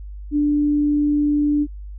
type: tone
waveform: sine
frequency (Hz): 293.7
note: D4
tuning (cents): 0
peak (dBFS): -15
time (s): 0.31-1.67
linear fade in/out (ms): 50
effects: added 50 Hz sine -31 dBFS peak until 1.98 s